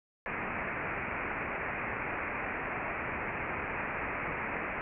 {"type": "low-pass noise", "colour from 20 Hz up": "white", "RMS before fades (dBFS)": -36, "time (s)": [0.26, 4.81], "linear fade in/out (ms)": 0, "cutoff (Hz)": 2500, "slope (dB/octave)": 96, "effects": []}